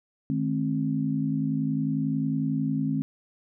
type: tone cluster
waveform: sine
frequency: 154.5 / 215 / 265.9 Hz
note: D#3 / A3 / C4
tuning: -12 / -40 / +28 cents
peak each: -28 / -30 / -27 dBFS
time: 0.3-3.02 s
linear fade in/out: 0 ms
effects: none